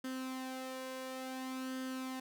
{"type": "tone with flanger", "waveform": "sawtooth", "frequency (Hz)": 260, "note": "C4", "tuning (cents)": -11, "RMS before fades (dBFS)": -42, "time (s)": [0.04, 2.2], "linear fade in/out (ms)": 5, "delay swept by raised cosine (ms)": [0.62, 1.82], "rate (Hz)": 0.57, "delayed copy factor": 0.55, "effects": []}